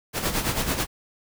pink noise with tremolo, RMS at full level -23 dBFS, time 0.13-0.87 s, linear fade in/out 50 ms, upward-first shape sine, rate 9.1 Hz, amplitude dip 65%, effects none

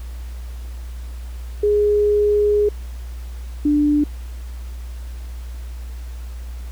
sine tone pair in turn, 415.3 / 294.6 Hz, G#4 / D4, 0 / +6 cents, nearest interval tritone, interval 594 cents, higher first, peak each -13 dBFS, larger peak neither, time 1.63-2.69 / 3.65-4.04 s, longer first, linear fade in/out 5 ms, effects added 60 Hz sine -28 dBFS peak until 6.71 s + pink hiss -47 dBFS RMS until 6.71 s

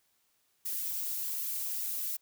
violet noise with flanger, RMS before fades -35 dBFS, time 0.65-2.17 s, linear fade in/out 10 ms, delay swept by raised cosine 1.2 to 5.7 ms, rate 2.6 Hz, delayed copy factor -0.85, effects white hiss -73 dBFS RMS until 2.21 s

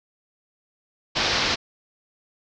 white low-pass noise, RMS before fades -23 dBFS, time 1.15-1.56 s, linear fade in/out 20 ms, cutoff 5400 Hz, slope 48 dB/octave, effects none

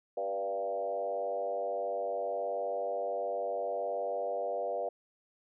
sine tone with frequency modulation, 587.3 Hz, D5, in tune, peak -31 dBFS, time 0.17-4.89 s, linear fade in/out 5 ms, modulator 99.3 Hz, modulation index 1.4, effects none

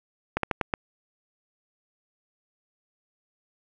slowing click train, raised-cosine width 0.5 ms, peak -9 dBFS, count 5, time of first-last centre 0.37-0.738 s, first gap 63 ms, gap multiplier 1.26, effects none

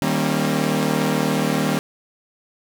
sawtooth chord, Eb dominant seventh, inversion none, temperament equal with one note detuned, 155.56 / 196 / 233.1 / 270.2 Hz, Eb3 / G3 / Bb3 / Db4, 0 / 0 / 0 / -44 cents, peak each -20 dBFS, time 0.02-1.79 s, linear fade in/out 0 ms, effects none

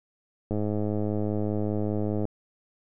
click train, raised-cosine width 2 ms, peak -16 dBFS, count 184, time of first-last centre 0.51-2.253 s, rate 105 Hz, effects none

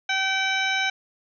harmonic tone with a mistuned harmonic, 770 Hz, G5, 31 cents flat, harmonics 1 / 2 / 3 / 4 / 5 / 7 / 8, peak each -29 / -26 / -26 / -32 / -30 / -39 / -39 dBFS, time 0.09-0.9 s, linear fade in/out 5 ms, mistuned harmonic 4, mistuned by -23 cents, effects none

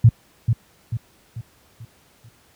sine tone with echo, 114.5 Hz, A#2, 31 cents flat, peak -6 dBFS, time 0.04-0.09 s, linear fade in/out 5 ms, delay 440 ms, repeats 5, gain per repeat -7 dB, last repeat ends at 2.29 s, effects pink hiss -56 dBFS RMS until 2.55 s + high-pass 60 Hz 12 dB/octave

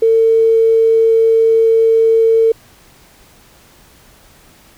triangle tone with tanh clipping, 450.9 Hz, A4, 42 cents sharp, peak -7 dBFS, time 0.02-2.52 s, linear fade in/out 5 ms, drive 3 dB, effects pink hiss -46 dBFS RMS until 4.77 s

